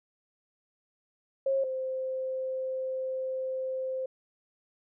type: tone pair in turn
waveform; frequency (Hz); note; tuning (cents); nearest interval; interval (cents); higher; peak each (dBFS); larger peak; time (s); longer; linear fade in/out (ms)
sine; 540 / 521.6; C#5 / C5; -45 / -5; minor second; 60; first; -24 / -30; first; 1.46-1.64 / 1.64-4.06; second; 5
effects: none